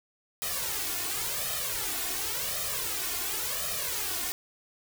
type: noise with flanger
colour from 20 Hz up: white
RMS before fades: -32 dBFS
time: 0.42-4.32 s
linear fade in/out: 0 ms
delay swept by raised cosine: 1.6 to 2.8 ms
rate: 0.92 Hz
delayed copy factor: +1
effects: none